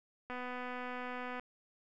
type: click train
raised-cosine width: 0.5 ms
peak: -28 dBFS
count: 274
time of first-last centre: 0.3-1.396 s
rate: 249 Hz
effects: none